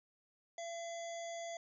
harmonic tone with a mistuned harmonic, 677 Hz, E5, 46 cents sharp, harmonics 1 / 3 / 5 / 7 / 9 / 10, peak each -42 / -52 / -55 / -62 / -56 / -55 dBFS, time 0.58-1.57 s, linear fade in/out 2 ms, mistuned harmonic 9, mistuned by +37 cents, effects none

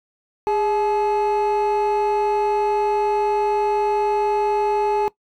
triangle tone pair together, 410.2 / 856 Hz, G#4 / A5, -21 / -48 cents, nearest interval octave + minor second, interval 1273 cents, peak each -17 dBFS, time 0.47-5.08 s, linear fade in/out 0 ms, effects noise-tail reverb RT60 0.1 s tail -21 dB re dry + tanh soft clip ceiling -12 dBFS

